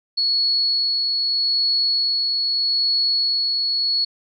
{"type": "tone with tremolo", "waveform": "sine", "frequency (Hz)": 4372, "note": "C#8", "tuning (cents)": -25, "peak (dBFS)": -16, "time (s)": [0.17, 4.05], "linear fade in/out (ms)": 10, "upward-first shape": "sine", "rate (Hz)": 0.8, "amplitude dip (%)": 25, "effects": []}